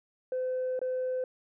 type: tone with dropouts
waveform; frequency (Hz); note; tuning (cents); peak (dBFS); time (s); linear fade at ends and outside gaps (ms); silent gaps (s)
sine; 511; C5; -41; -27; 0.32-1.24; 2; 0.792-0.815
effects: tanh soft clip ceiling -26 dBFS